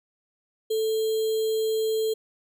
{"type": "tone with sample-and-hold", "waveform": "sine", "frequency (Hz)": 440, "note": "A4", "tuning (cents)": 0, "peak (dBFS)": -22, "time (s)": [0.7, 2.14], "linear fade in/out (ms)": 10, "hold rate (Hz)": 3675, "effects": []}